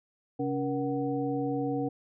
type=tone cluster; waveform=sine; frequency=134.7 / 281.4 / 474.4 / 747 Hz; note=C#3 / C#4 / A#4 / F#5; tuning=-49 / +26 / +30 / +16 cents; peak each=-36 / -30 / -33 / -37 dBFS; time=0.39-1.89 s; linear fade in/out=10 ms; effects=none